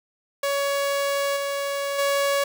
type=tone with level steps; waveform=sawtooth; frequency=561 Hz; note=C#5; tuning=21 cents sharp; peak=-18 / -21 / -16 dBFS; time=0.43-2.44 s; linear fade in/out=5 ms; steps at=1.36 / 1.98 s; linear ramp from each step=10 ms; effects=8-bit